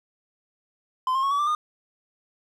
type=tone with pitch steps; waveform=triangle; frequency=1029 / 1064.7 / 1101.6 / 1139.8 / 1179.3 / 1220.2 Hz; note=C6 / C6 / C#6 / C#6 / D6 / D#6; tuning=-29 / +30 / -11 / +48 / +7 / -34 cents; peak=-19 dBFS; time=1.07-1.55 s; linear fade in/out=2 ms; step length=80 ms; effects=none